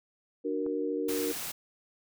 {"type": "chord", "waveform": "sine", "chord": "D augmented", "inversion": "none", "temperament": "equal with one note detuned", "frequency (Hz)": [296.7, 370, 466.2], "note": ["D4", "F#4", "A#4"], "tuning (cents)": [18, 0, 0], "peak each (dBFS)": [-33, -35, -32], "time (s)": [0.44, 1.33], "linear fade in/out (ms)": 20}
{"type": "click", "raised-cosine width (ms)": 1, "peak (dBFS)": -32, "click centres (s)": 0.664}
{"type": "noise", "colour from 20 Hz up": "white", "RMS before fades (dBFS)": -37, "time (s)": [1.08, 1.52], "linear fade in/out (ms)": 10}
{"effects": []}